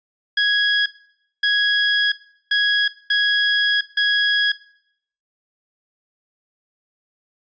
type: tone bursts at uneven times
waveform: 25% pulse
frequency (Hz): 1661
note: G#6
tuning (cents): 0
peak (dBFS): -11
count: 5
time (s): 0.37-0.86 / 1.43-2.12 / 2.51-2.88 / 3.1-3.81 / 3.97-4.52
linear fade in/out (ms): 5
effects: noise-tail reverb RT60 0.7 s tail -19 dB re dry + resampled to 16000 Hz